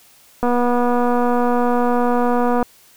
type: click train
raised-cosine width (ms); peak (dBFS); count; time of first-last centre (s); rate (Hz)
1; -6; 535; 0.43-2.628; 243
effects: white hiss -50 dBFS RMS until 2.96 s